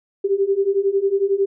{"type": "beating tone pair", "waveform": "sine", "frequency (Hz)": [387.4, 398.4], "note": ["G4", "G4"], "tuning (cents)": [-20, 28], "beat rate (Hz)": 11, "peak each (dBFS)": [-20, -18], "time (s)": [0.24, 1.46], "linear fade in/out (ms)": 10, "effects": []}